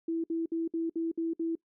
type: tone bursts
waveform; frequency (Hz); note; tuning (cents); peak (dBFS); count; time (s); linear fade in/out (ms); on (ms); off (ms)
sine; 329.6; E4; 0; -28; 7; 0.08-1.554; 5; 160; 59
effects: noise-tail reverb RT60 0.1 s tail -22 dB re dry